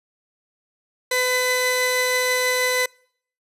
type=tone pair together; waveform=sawtooth; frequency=503.8 / 2009 Hz; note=B4 / B6; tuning=+34 / +29 cents; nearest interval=2 octaves; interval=2395 cents; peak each=-18 dBFS; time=1.11-2.86 s; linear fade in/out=5 ms; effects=noise-tail reverb RT60 0.6 s tail -26 dB re dry + resampled to 32000 Hz